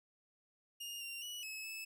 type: tone with pitch steps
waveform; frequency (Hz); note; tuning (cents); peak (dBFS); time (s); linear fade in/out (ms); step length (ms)
sawtooth; 2834 / 2772 / 2936 / 2582 / 2611; F7 / F7 / F#7 / E7 / E7; +25 / -14 / -14 / -37 / -17; -40; 0.8-1.85; 10; 210
effects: none